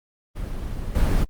brown noise with level steps, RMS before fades -29 / -18 dBFS, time 0.35-1.25 s, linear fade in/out 20 ms, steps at 0.95 s, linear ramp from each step 5 ms, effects Opus 24 kbps

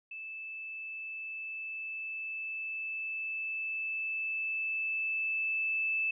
sine tone with level ramp, 2629 Hz, E7, 5 cents flat, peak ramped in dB -40 to -28 dBFS, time 0.11-6.11 s, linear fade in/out 5 ms, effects none

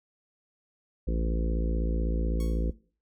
harmonic tone, 56 Hz, A1, 31 cents sharp, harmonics 1 / 3 / 4 / 5 / 6 / 7 / 8 / 9, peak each -26 / -36 / -38 / -39 / -40 / -43 / -43 / -41 dBFS, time 1.07-2.71 s, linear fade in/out 10 ms
5% pulse tone with exponential decay, 1106 Hz, C#6, 4 cents flat, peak -32 dBFS, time 2.4-2.73 s, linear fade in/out 2 ms, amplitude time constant 70 ms
effects noise-tail reverb RT60 0.4 s tail -19 dB re dry

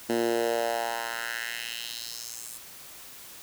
10% pulse tone with high-pass filter sweep, 116.54 Hz, A#2, in tune, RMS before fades -31 dBFS, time 0.09-2.58 s, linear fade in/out 10 ms, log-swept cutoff 270 to 9200 Hz, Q 2.3, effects white hiss -46 dBFS RMS until 3.42 s

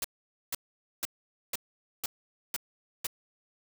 white noise bursts, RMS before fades -32 dBFS, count 7, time 0.02-3.068 s, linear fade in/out 2 ms, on 24 ms, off 480 ms, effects none

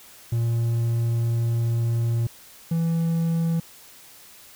triangle tone pair in turn, 116.54 / 165.62 Hz, A#2 / E3, 0 / +8 cents, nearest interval tritone, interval 608 cents, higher second, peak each -18 dBFS, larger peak neither, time 0.32-2.27 / 2.71-3.6 s, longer first, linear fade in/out 5 ms, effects white hiss -48 dBFS RMS until 4.55 s

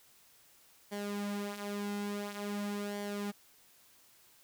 sawtooth tone with flanger, 204.2 Hz, G#3, 29 cents flat, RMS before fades -38 dBFS, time 0.91-3.32 s, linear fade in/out 20 ms, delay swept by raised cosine 0.76 to 6.66 ms, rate 0.48 Hz, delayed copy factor -0.6, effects white hiss -63 dBFS RMS until 4.43 s

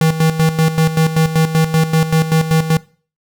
square tone with tremolo, 160 Hz, D#3, 49 cents sharp, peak -10 dBFS, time 0.01-2.77 s, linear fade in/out 2 ms, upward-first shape square, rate 5.2 Hz, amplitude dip 70%, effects noise-tail reverb RT60 0.4 s tail -21 dB re dry

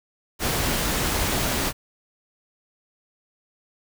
pink noise, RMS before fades -24 dBFS, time 0.39-1.73 s, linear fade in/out 50 ms, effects none

